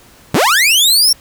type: linear sweep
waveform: sawtooth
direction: up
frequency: 90.1 to 5588 Hz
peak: -5 dBFS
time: 0.34-1.13 s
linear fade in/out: 5 ms
effects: pink hiss -44 dBFS RMS until 1.2 s